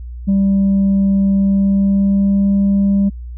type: tone with pitch glide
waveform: sine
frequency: 196 to 198.28 Hz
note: G3 to G3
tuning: 0 to +20 cents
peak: -8 dBFS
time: 0.27-3.1 s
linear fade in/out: 20 ms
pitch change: +20 cents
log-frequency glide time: 1.34-2.47 s
effects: tanh soft clip ceiling -9 dBFS + added 60 Hz sine -26 dBFS peak until 3.37 s